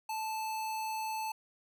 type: tone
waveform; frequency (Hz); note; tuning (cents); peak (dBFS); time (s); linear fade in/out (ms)
square; 875; A5; -10; -35; 0.09-1.32; 5
effects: none